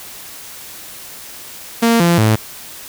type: tone with pitch steps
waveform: sawtooth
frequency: 231.2 / 171.3 / 109.2 Hz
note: A#3 / F3 / A2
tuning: -14 / -33 / -13 cents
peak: -6 dBFS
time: 1.82-2.36 s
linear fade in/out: 10 ms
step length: 180 ms
effects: white hiss -34 dBFS RMS until 2.88 s